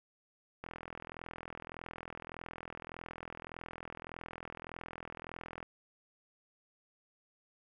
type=click train; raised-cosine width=0.5 ms; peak=-28 dBFS; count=209; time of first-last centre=0.64-5.628 s; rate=41.7 Hz; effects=none